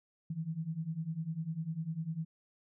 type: beating tone pair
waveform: sine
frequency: 155.56 / 165.56 Hz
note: D#3 / E3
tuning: 0 / +8 cents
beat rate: 10 Hz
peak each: -39 / -37 dBFS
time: 0.3-2.25 s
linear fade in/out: 5 ms
effects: none